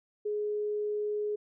sine tone, 418.8 Hz, G#4, 15 cents sharp, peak -29 dBFS, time 0.25-1.36 s, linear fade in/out 10 ms, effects none

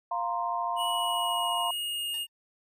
sine chord, F suspended fourth, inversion none, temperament equal, 698.5 / 932.3 / 1046.5 Hz, F5 / Bb5 / C6, 0 / 0 / 0 cents, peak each -32 dBFS, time 0.11-1.71 s, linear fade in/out 5 ms
square tone with pitch glide, 2926 to 2844 Hz, F#7 to F7, -20 to +31 cents, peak -31 dBFS, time 0.76-2.27 s, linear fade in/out 50 ms, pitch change -49 cents, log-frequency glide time 0.95-2.09 s
10% pulse tone with exponential decay, 910 Hz, A#5, 42 cents flat, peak -38 dBFS, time 2.14-2.29 s, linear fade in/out 1 ms, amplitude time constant 32 ms
effects none

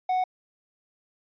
triangle tone, 740 Hz, F#5, in tune, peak -20 dBFS, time 0.09-0.24 s, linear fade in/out 5 ms, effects resampled to 11025 Hz

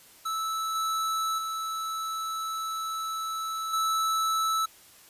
square tone with level steps, 1311 Hz, E6, 10 cents flat, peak -29 / -27 / -31 / -25 dBFS, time 0.25-4.66 s, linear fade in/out 10 ms, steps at 0.75 / 1.38 / 3.73 s, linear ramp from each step 5 ms, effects white hiss -54 dBFS RMS until 5.09 s + resampled to 32000 Hz

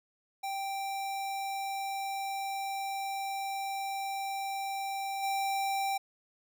square tone with level steps, 784 Hz, G5, in tune, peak -34 / -30 dBFS, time 0.43-5.98 s, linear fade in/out 10 ms, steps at 5.22 s, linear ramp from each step 20 ms, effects none

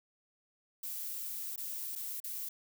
violet noise with dropouts, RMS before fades -40 dBFS, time 0.83-2.49 s, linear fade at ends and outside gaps 5 ms, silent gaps 1.561-1.577 / 1.954-1.958 / 2.202-2.24 s, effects none

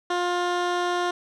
15% pulse tone with low-pass filter, 353.8 Hz, F4, 23 cents sharp, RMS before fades -25 dBFS, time 0.1-1.11 s, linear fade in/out 5 ms, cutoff 5400 Hz, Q 0.63, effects none

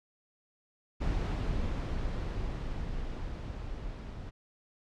brown noise with level ramp, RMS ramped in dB -30 to -41 dBFS, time 1-4.31 s, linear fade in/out 20 ms, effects low-pass 5000 Hz 12 dB/octave

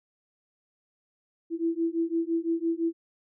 sine beating tone pair, 329 / 334.9 Hz, E4 / E4, -3 / +27 cents, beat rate 5.9 Hz, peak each -28 dBFS, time 1.5-2.93 s, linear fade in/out 50 ms, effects none

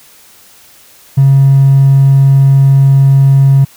triangle tone with hard clipping, 136.7 Hz, C#3, 24 cents flat, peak -3 dBFS, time 1.17-3.65 s, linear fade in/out 10 ms, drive 3 dB, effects white hiss -41 dBFS RMS until 3.76 s

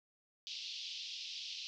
pink band-pass noise, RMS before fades -45 dBFS, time 0.47-1.67 s, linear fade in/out 0 ms, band 2800 to 5400 Hz, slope 48 dB/octave, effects none

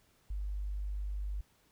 sine tone, 50 Hz, G1, 35 cents sharp, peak -34 dBFS, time 0.3-1.41 s, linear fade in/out 5 ms, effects pink hiss -69 dBFS RMS until 1.71 s

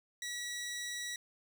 15% pulse tone, 1932 Hz, B6, 39 cents flat, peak -32 dBFS, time 0.22-1.16 s, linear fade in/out 2 ms, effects none

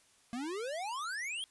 square exponential sweep, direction up, 228.8 to 3317 Hz, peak -37 dBFS, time 0.33-1.44 s, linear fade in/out 0 ms, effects white hiss -66 dBFS RMS until 1.5 s + resampled to 24000 Hz

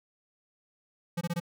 square tone bursts, 171.8 Hz, F3, 28 cents flat, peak -29 dBFS, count 4, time 1.17-1.401 s, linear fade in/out 10 ms, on 42 ms, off 21 ms, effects none

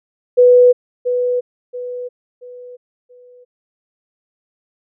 sine tone with echo, 493.9 Hz, B4, in tune, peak -5 dBFS, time 0.37-0.73 s, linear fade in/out 20 ms, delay 680 ms, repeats 4, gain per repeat -9 dB, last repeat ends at 3.45 s, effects none

